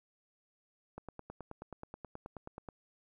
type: click train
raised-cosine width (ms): 1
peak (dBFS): -30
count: 17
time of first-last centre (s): 0.98-2.688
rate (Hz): 9.37
effects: 12-bit